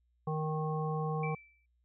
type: harmonic tone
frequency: 155.56 Hz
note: D#3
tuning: in tune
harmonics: 1 / 3 / 5 / 7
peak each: -33 / -38 / -40 / -41 dBFS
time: 0.27-1.35 s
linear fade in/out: 5 ms
type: tone with exponential decay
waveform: sine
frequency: 2326 Hz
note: D7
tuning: 17 cents flat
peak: -37 dBFS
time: 1.23-1.66 s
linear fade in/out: 5 ms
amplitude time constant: 92 ms
effects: added 60 Hz sine -70 dBFS peak until 1.84 s